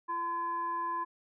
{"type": "tone with frequency modulation", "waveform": "sine", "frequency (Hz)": 1020, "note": "C6", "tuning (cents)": -44, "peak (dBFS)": -31, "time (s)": [0.08, 1.05], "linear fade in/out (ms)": 20, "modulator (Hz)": 680, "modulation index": 0.35, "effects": []}